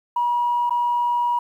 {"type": "tone with dropouts", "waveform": "sine", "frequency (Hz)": 962, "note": "B5", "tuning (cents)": -46, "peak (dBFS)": -17, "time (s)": [0.16, 1.39], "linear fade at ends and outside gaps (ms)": 5, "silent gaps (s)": [0.696, 0.706], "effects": ["tanh soft clip ceiling -13 dBFS", "9-bit"]}